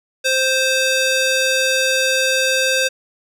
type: tone with band-pass filter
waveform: square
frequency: 523.3 Hz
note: C5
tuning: in tune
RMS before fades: -17 dBFS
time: 0.24-2.89 s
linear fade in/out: 20 ms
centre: 4200 Hz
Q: 0.62
effects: none